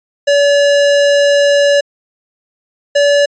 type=tone pair in turn; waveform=square; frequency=571 / 573.6 Hz; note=D5 / D5; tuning=-49 / -41 cents; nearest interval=unison; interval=8 cents; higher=second; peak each=-8 dBFS; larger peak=neither; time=0.27-1.81 / 2.95-3.26 s; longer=first; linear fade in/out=10 ms; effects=resampled to 16000 Hz